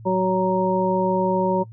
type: harmonic tone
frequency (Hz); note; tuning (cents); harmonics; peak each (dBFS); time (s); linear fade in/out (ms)
186.6; F#3; +15; 1 / 2 / 3 / 5; -23 / -23 / -23 / -23; 0.05-1.64; 20
effects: noise-tail reverb RT60 0.1 s tail -21 dB re dry + added 112 Hz sine -38 dBFS peak until 1.72 s